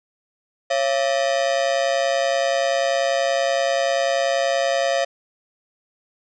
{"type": "ring-modulated tone", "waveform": "45% pulse", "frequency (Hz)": 614, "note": "D#5", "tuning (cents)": -23, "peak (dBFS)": -15, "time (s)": [0.7, 5.05], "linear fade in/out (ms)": 10, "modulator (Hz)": 65.2, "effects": ["resampled to 16000 Hz", "9-bit"]}